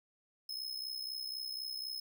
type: tone with amplitude modulation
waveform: 45% pulse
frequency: 5170 Hz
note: E8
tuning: 34 cents flat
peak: -36 dBFS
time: 0.49-2 s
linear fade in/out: 5 ms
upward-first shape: sine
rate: 64 Hz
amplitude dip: 70%
effects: none